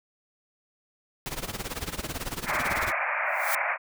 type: noise with tremolo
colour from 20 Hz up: pink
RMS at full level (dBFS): -31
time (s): 1.26-2.92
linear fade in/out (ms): 0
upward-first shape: sine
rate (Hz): 18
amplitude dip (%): 85
type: band-pass noise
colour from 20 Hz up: white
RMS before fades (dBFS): -28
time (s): 2.45-3.78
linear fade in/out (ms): 50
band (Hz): 560 to 2400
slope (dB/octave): 96
type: noise with exponential growth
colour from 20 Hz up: blue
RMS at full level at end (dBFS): -26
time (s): 3.26-3.55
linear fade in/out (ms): 2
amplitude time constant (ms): 63
effects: none